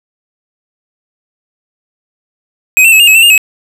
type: tone with pitch steps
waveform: square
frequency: 2520 / 2693 / 2581 / 2812 / 2569 / 2685 / 2818 / 2564 Hz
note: D#7 / E7 / E7 / F7 / E7 / E7 / F7 / E7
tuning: +21 / +36 / -37 / +11 / -45 / +31 / +15 / -49 cents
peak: -3 dBFS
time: 2.77-3.378 s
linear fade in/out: 0 ms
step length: 76 ms
effects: none